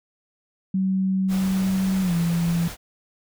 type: tone with pitch glide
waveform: sine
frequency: 190 to 169.27 Hz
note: F#3 to E3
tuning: +46 to +46 cents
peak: -19 dBFS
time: 0.74-2.68 s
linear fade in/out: 5 ms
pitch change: -200 cents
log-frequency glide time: 2.02-2.14 s
type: noise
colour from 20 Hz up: pink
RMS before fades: -35 dBFS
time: 1.28-2.77 s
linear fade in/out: 50 ms
effects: none